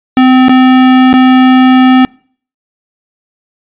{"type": "tone with dropouts", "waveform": "square", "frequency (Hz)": 257.3, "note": "C4", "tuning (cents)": -29, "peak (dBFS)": -3, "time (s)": [0.17, 2.05], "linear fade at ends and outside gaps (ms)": 1, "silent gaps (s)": [[0.484, 0.493], [1.13, 1.138]], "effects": ["noise-tail reverb RT60 0.5 s tail -26 dB re dry", "resampled to 8000 Hz"]}